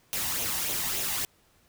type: noise with flanger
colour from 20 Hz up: white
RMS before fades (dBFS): -30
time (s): 0.13-1.25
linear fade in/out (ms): 0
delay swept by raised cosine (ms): 0.3 to 1.09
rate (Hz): 3.5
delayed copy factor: +0.5
effects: pink hiss -64 dBFS RMS until 1.68 s